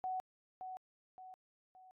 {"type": "tone with echo", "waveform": "sine", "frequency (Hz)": 746, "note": "F#5", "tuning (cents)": 14, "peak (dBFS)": -36, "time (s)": [0.04, 0.2], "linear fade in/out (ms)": 0, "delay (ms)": 570, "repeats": 3, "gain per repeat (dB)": -7, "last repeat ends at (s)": 1.91, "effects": ["AAC 64 kbps"]}